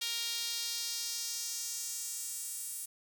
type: tone with high-pass filter sweep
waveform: sawtooth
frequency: 466.2 Hz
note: A#4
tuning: in tune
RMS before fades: -38 dBFS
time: 0.01-2.86 s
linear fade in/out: 10 ms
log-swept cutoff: 3500 to 9500 Hz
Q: 1.9
effects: none